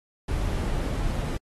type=noise; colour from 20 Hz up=brown; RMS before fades=-27 dBFS; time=0.28-1.37 s; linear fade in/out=5 ms; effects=AAC 32 kbps